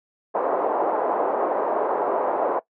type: band-pass noise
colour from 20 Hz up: pink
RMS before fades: -23 dBFS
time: 0.34-2.6 s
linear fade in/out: 20 ms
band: 420 to 960 Hz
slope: 24 dB/octave
effects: noise-tail reverb RT60 0.1 s tail -19 dB re dry